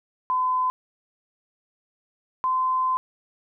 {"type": "tone pair in turn", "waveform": "sine", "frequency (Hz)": [1017, 1030], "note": ["C6", "C6"], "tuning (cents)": [-50, -28], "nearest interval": "unison", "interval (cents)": 22, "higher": "second", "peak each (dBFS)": -20, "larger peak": "neither", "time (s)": [[0.3, 0.7], [2.44, 2.97]], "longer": "second", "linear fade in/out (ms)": 0, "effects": []}